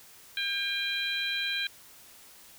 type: harmonic tone with a mistuned harmonic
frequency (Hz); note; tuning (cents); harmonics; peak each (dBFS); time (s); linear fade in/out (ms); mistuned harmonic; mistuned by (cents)
801; G5; +37; 2 / 3 / 4 / 5; -34 / -34 / -34 / -34; 0.37-1.67; 2; 5; -17
effects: white hiss -53 dBFS RMS until 2.58 s